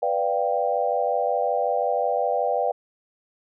sine chord, G dominant seventh, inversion first, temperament equal, 493.9 / 587.3 / 698.5 / 784 Hz, B4 / D5 / F5 / G5, 0 / 0 / 0 / 0 cents, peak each -26 dBFS, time 0.02-2.72 s, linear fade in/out 10 ms, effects none

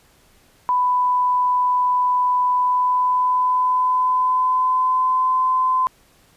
sine tone with pitch glide, 995 to 1025.3 Hz, B5 to C6, +13 to -35 cents, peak -15 dBFS, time 0.69-5.87 s, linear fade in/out 0 ms, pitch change +52 cents, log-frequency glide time 2.52-5.41 s, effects pink hiss -55 dBFS RMS until 6.36 s + resampled to 32000 Hz

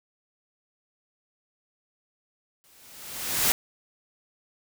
white noise with exponential growth, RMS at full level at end -20 dBFS, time 2.64-3.52 s, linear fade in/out 0 ms, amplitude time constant 190 ms, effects none

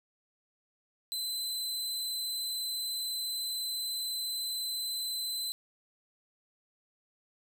sawtooth tone, 4041 Hz, B7, 39 cents sharp, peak -30 dBFS, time 1.12-5.52 s, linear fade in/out 0 ms, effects 11-bit

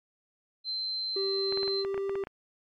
sine tone, 4102 Hz, C8, 35 cents flat, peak -30 dBFS, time 0.64-1.85 s, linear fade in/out 50 ms
triangle tone with pitch glide, 389.3 to 393.1 Hz, G4 to G4, -12 to +5 cents, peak -27 dBFS, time 1.16-2.24 s, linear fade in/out 5 ms, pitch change +17 cents, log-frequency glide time 1.53-2.03 s
clicks, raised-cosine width 0.5 ms, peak -24 dBFS, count 11, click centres 1.524 / 1.574 / 1.631 / 1.678 / 1.849 / 1.944 / 1.978 / 2.095 / 2.155 / 2.238 / 2.271 s
effects MP3 96 kbps

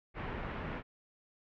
pink low-pass noise, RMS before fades -40 dBFS, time 0.14-0.83 s, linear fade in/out 50 ms, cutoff 2400 Hz, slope 24 dB/octave, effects none

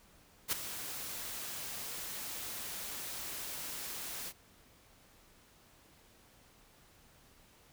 white noise with ADSR envelope, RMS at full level -30 dBFS, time 0.48-4.33 s, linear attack 44 ms, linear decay 9 ms, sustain -12 dB, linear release 48 ms, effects pink hiss -63 dBFS RMS until 7.72 s

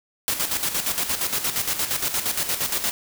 white noise with tremolo, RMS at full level -23 dBFS, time 0.28-2.91 s, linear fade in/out 0 ms, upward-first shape square, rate 8.6 Hz, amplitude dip 60%, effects none

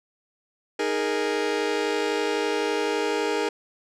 sawtooth chord, D# suspended fourth, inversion none, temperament just, 311.1 / 414.8 / 466.7 Hz, D#4 / G#4 / A#4, 0 / -2 / +2 cents, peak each -26 / -22 / -23 dBFS, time 0.79-3.49 s, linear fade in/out 5 ms, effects low-pass 6000 Hz 12 dB/octave

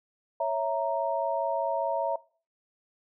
sine chord, A# diminished, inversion first, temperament equal, 554.4 / 659.3 / 932.3 Hz, C#5 / E5 / A#5, 0 / 0 / 0 cents, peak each -31 / -28 / -30 dBFS, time 0.4-2.16 s, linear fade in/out 5 ms, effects noise-tail reverb RT60 0.4 s tail -21 dB re dry

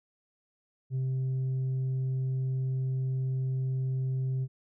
sine tone with tanh clipping, 130.81 Hz, C3, in tune, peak -28 dBFS, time 0.9-4.48 s, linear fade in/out 50 ms, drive 2 dB, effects none

